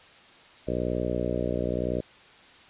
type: harmonic tone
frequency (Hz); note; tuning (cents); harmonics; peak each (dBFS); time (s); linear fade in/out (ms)
60.8; B1; -26; 1 / 2 / 3 / 4 / 5 / 6 / 7 / 8 / 9 / 10; -35 / -35 / -35 / -35 / -35 / -35 / -35 / -35 / -35 / -35; 0.67-2.01; 10
effects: white hiss -52 dBFS RMS until 2.69 s + resampled to 8000 Hz